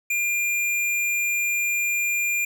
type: tone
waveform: square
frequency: 2400 Hz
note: D7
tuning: 37 cents sharp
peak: -22 dBFS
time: 0.1-2.45 s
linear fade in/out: 5 ms
effects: none